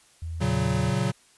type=tone; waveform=sine; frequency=82.41 Hz; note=E2; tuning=in tune; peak=-30 dBFS; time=0.22-0.91 s; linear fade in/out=5 ms
type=chord; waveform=square; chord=F# major; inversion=first; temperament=equal with one note detuned; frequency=116.54 / 139.15 / 185 Hz; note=A#2 / C#3 / F#3; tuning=0 / +7 / 0 cents; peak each=-28 dBFS; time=0.4-1.12 s; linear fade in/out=20 ms
effects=white hiss -58 dBFS RMS until 1.37 s + resampled to 24000 Hz